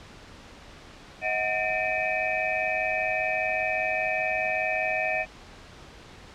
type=tone cluster; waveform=sine; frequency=634 / 739 / 1807 / 2329 / 2525 Hz; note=D#5 / F#5 / A6 / D7 / D#7; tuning=+32 / -2 / +46 / -15 / +25 cents; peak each=-30 / -31 / -32 / -31 / -30 dBFS; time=1.21-5.26 s; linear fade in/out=50 ms; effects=pink hiss -47 dBFS RMS until 6.34 s + low-pass 5000 Hz 12 dB/octave